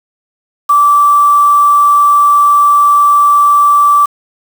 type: tone with quantisation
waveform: sine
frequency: 1163 Hz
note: D6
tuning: 17 cents flat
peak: -4 dBFS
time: 0.69-4.06 s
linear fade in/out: 10 ms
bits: 4
effects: none